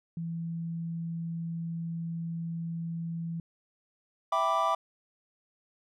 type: tone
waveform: sine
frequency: 166.6 Hz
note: E3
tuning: 19 cents sharp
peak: -32 dBFS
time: 0.17-3.4 s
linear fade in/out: 2 ms
type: chord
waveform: triangle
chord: E minor seventh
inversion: none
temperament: equal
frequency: 659.3 / 784 / 987.8 / 1174.7 Hz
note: E5 / G5 / B5 / D6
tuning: 0 / 0 / 0 / 0 cents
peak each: -29 / -31 / -29 / -26 dBFS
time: 4.32-4.75 s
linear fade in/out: 5 ms
effects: none